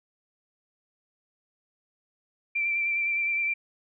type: tone with vibrato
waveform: sine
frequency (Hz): 2349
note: D7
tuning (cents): 0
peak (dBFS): -24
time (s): 2.55-3.54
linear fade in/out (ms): 10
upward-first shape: sine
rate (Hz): 9.7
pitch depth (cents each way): 23
effects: none